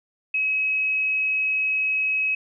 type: tone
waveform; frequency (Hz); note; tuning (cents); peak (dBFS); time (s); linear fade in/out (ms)
sine; 2556; D#7; +46; -20; 0.34-2.35; 5
effects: none